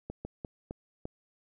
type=slowing click train; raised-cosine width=2 ms; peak=-24 dBFS; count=5; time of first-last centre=0.1-1.054 s; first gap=150 ms; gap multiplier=1.32; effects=none